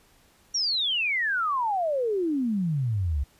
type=exponential sweep; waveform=sine; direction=down; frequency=5820 to 65.41 Hz; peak=-23 dBFS; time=0.54-3.24 s; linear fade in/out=10 ms; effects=pink hiss -60 dBFS RMS until 3.39 s + resampled to 32000 Hz